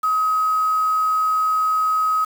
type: tone with quantisation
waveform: sine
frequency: 1268 Hz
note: D#6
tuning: 32 cents sharp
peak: -16 dBFS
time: 0.03-2.25 s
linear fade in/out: 10 ms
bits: 6
effects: none